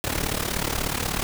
pink noise with amplitude modulation, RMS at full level -23 dBFS, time 0.04-1.23 s, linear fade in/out 0 ms, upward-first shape sine, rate 36.5 Hz, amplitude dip 80%, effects none

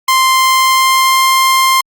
sawtooth tone with pitch glide, 1046.5 to 1053.8 Hz, C6 to C6, 0 to +12 cents, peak -4 dBFS, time 0.08-1.81 s, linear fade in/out 5 ms, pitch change +12 cents, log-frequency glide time 0.56-1.23 s, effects Opus 48 kbps

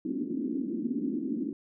pink band-pass noise, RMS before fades -32 dBFS, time 0.05-1.53 s, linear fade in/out 2 ms, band 220 to 330 Hz, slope 48 dB/octave, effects none

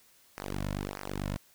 sawtooth tone with flanger, 49 Hz, G1, in tune, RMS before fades -36 dBFS, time 0.37-1.37 s, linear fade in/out 10 ms, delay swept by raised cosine 0.26 to 2.56 ms, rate 1.6 Hz, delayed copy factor -1, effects white hiss -62 dBFS RMS until 1.54 s

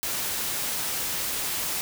white noise, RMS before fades -29 dBFS, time 0.03-1.81 s, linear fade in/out 0 ms, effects none

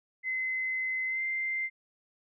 sine tone with pitch glide, 2048 to 2087 Hz, C7 to C7, -38 to -5 cents, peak -29 dBFS, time 0.23-1.7 s, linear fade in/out 50 ms, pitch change +33 cents, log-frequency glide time 1.07-1.22 s, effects none

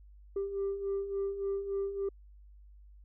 sine beating tone pair, 392.2 / 395.7 Hz, G4 / G4, +1 / +16 cents, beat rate 3.5 Hz, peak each -37 / -31 dBFS, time 0.36-2.09 s, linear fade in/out 5 ms, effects tanh soft clip ceiling -28 dBFS + added 50 Hz sine -52 dBFS peak until 3.04 s

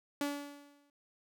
sawtooth tone with exponential decay, 286.9 Hz, D4, 40 cents flat, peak -27 dBFS, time 0.21-0.9 s, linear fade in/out 2 ms, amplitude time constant 150 ms, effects none

